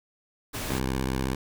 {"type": "noise", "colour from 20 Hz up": "pink", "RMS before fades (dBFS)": -33, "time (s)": [0.53, 0.8], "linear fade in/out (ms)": 20}
{"type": "tone with vibrato", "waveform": "10% pulse", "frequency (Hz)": 65.41, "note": "C2", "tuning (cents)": 0, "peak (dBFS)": -18, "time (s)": [0.69, 1.35], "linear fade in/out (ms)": 5, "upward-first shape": "triangle", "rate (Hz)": 16, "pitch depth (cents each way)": 92}
{"effects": []}